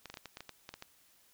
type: clicks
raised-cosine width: 0.2 ms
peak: -27 dBFS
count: 11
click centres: 0.057 / 0.1 / 0.141 / 0.172 / 0.257 / 0.371 / 0.406 / 0.493 / 0.691 / 0.74 / 0.824 s
effects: white hiss -66 dBFS RMS until 1.33 s